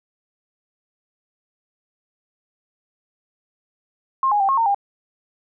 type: tone with pitch steps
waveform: sine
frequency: 1065 / 827 / 783 / 1081 / 914 / 803 Hz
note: C6 / G#5 / G5 / C#6 / A#5 / G5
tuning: +30 / -8 / -2 / -44 / -34 / +41 cents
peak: -15 dBFS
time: 4.23-4.746 s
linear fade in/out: 2 ms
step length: 86 ms
effects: none